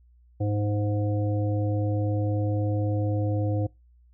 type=harmonic tone; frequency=103.83 Hz; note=G#2; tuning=in tune; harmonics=1 / 3 / 5 / 7; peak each=-24 / -31 / -33 / -39 dBFS; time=0.4-3.67 s; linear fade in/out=10 ms; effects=noise-tail reverb RT60 0.2 s tail -22 dB re dry + added 60 Hz sine -54 dBFS peak until 4.13 s